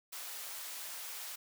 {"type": "high-pass noise", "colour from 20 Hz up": "white", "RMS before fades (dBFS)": -44, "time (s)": [0.12, 1.36], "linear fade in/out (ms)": 10, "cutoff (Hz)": 620, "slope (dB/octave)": 12, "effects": []}